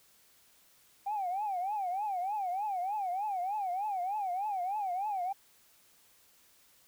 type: tone with vibrato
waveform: sine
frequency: 778 Hz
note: G5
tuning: 13 cents flat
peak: -30 dBFS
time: 1.06-5.33 s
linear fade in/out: 10 ms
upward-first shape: triangle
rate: 3.3 Hz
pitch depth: 200 cents each way
effects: tanh soft clip ceiling -27 dBFS + white hiss -64 dBFS RMS until 6.87 s